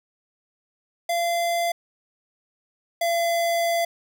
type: tone pair in turn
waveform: square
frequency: 686 / 679.3 Hz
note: F5 / F5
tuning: -31 / -48 cents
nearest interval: unison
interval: 17 cents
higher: first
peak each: -22 / -21 dBFS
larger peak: second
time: 1.09-1.72 / 3.01-3.85 s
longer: second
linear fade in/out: 5 ms
effects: none